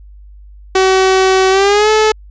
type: tone with pitch glide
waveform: sawtooth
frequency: 378.7 to 432.5 Hz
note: F#4 to A4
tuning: +40 to -30 cents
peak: -4 dBFS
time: 0.75-2.12 s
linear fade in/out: 5 ms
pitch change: +230 cents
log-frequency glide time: 1.5-1.9 s
effects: added 50 Hz sine -34 dBFS peak until 2.3 s + resampled to 16000 Hz